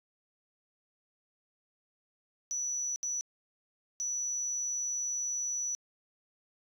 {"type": "tone bursts at uneven times", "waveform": "sine", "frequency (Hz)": 5920, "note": "F#8", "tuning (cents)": 0, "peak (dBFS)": -30, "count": 3, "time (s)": [[2.51, 2.96], [3.03, 3.21], [4, 5.75]], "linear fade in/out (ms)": 0, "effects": ["tanh soft clip ceiling -28 dBFS"]}